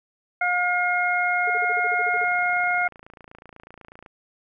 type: harmonic tone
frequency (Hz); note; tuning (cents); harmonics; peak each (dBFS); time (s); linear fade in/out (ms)
714; F5; +38; 1 / 2 / 3; -24 / -24 / -24; 0.41-2.88; 5
type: tone bursts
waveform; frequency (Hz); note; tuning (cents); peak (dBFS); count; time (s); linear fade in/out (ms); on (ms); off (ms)
sine; 440; A4; 0; -30; 11; 1.47-2.242; 5; 32; 42
type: click train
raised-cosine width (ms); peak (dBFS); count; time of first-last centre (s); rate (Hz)
0.5; -29; 55; 2.14-4.062; 28.1
effects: none